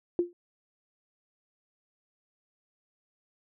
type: tone with exponential decay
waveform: sine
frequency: 349.2 Hz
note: F4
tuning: in tune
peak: -19 dBFS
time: 0.19-0.33 s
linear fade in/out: 1 ms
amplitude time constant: 30 ms
effects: none